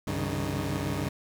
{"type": "tone cluster", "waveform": "20% pulse", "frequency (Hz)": [66.1, 96.1, 138.2, 157.1, 306.6], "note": ["C2", "G2", "C#3", "D#3", "D#4"], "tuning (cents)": [18, -34, -5, 17, -25], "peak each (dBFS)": [-34, -28, -28, -32, -34], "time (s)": [0.07, 1.09], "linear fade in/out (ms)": 5, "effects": []}